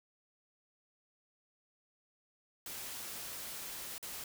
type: noise with dropouts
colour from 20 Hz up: white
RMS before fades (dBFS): -44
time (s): 2.66-4.24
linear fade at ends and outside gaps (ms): 2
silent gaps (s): 3.981-4.027
effects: none